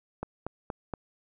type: click train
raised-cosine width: 1 ms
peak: -19 dBFS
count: 4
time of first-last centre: 0.23-0.938 s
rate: 4.24 Hz
effects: none